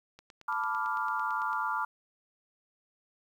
click train, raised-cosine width 0.2 ms, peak -33 dBFS, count 13, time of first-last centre 0.19-1.531 s, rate 8.95 Hz
sine chord, B half-diminished seventh, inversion third, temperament equal, 880 / 987.8 / 1174.7 / 1396.9 Hz, A5 / B5 / D6 / F6, 0 / 0 / 0 / 0 cents, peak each -35 / -35 / -34 / -34 dBFS, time 0.48-1.85 s, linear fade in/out 5 ms
effects 10-bit

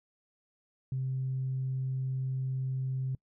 sine tone, 131.2 Hz, C3, 5 cents sharp, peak -29 dBFS, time 0.92-3.15 s, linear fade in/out 2 ms, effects noise-tail reverb RT60 0.1 s tail -26 dB re dry + tanh soft clip ceiling -25 dBFS

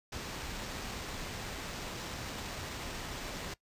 pink noise with sample-and-hold, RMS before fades -41 dBFS, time 0.12-3.54 s, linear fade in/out 5 ms, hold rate 11025 Hz, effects noise-tail reverb RT60 0.1 s tail -20 dB re dry + resampled to 32000 Hz

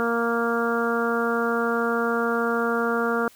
harmonic tone, 233.1 Hz, A#3, in tune, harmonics 1 / 2 / 3 / 4 / 5 / 6 / 7, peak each -27 / -25 / -31 / -34 / -30 / -27 / -38 dBFS, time 0-3.28 s, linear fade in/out 0 ms, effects white hiss -53 dBFS RMS until 3.35 s

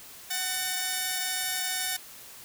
5% pulse tone pair together, 748 / 1802.3 Hz, F#5 / A6, +19 / +41 cents, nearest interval octave + minor third, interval 1522 cents, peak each -20 dBFS, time 0.3-1.97 s, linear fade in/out 10 ms, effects white hiss -47 dBFS RMS until 2.44 s

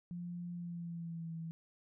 sine tone with pitch glide, 174.61 to 163.86 Hz, F3 to E3, 0 to -10 cents, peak -40 dBFS, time 0.11-1.51 s, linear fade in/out 0 ms, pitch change -110 cents, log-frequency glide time 0.53-1.34 s, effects none

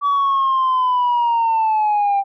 sine linear sweep, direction down, 1147 to 786 Hz, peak -12 dBFS, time 0.01-2.24 s, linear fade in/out 50 ms, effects tanh soft clip ceiling -12 dBFS

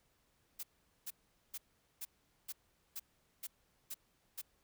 blue noise bursts, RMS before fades -43 dBFS, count 9, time 0.59-4.417 s, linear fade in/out 10 ms, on 43 ms, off 430 ms, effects pink hiss -75 dBFS RMS until 4.63 s

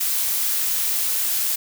blue noise, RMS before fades -22 dBFS, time 0-1.56 s, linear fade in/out 10 ms, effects none

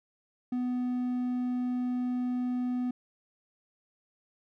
triangle tone, 248.6 Hz, B3, 12 cents sharp, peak -26 dBFS, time 0.52-2.91 s, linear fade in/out 5 ms, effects none

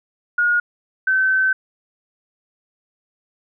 sine tone pair in turn, 1437 / 1533.9 Hz, F6 / G6, +49 / -38 cents, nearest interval minor second, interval 113 cents, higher second, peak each -14 dBFS, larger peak neither, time 0.38-0.6 / 1.07-1.53 s, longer second, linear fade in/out 5 ms, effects none

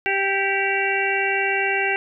harmonic tone with a mistuned harmonic, 392 Hz, G4, in tune, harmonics 1 / 2 / 4 / 5 / 6 / 7, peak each -26 / -26 / -26 / -26 / -26 / -26 dBFS, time 0.06-1.96 s, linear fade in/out 0 ms, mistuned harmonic 6, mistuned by -35 cents, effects none

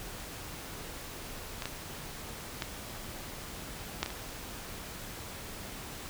clicks, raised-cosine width 0.2 ms, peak -19 / -17 / -15 / -11 / -18 / -23 dBFS, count 6, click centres 1.622 / 1.656 / 2.622 / 4.03 / 4.061 / 4.104 s, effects pink hiss -43 dBFS RMS until 6.09 s

